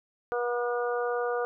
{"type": "harmonic tone", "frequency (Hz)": 241.5, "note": "B3", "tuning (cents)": -39, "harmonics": [2, 3, 4, 5, 6], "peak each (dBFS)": [-28, -34, -41, -36, -37], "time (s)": [0.32, 1.45], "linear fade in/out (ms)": 0, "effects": []}